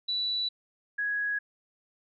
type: tone pair in turn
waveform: sine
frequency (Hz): 3951 / 1665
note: B7 / G#6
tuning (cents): 0 / +4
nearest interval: octave + minor third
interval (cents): 1496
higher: first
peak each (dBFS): -27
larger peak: neither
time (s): 0.08-0.49 / 0.98-1.39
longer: neither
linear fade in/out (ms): 10
effects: none